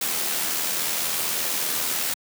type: noise with amplitude modulation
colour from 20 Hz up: white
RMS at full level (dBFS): -24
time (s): 0.01-2.14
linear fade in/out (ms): 5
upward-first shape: sine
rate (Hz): 80.5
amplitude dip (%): 35
effects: high-pass 150 Hz 12 dB/octave